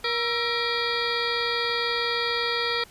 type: harmonic tone with a mistuned harmonic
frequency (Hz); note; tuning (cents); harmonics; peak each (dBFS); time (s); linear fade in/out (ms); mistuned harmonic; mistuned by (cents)
472.9; A#4; +25; 1 / 2 / 3 / 4 / 5 / 7 / 8 / 9 / 10; -30 / -36 / -31 / -31 / -32 / -33 / -34 / -35 / -33; 0.04-2.84; 5; 3; -100
effects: pink hiss -51 dBFS RMS until 2.9 s + resampled to 32000 Hz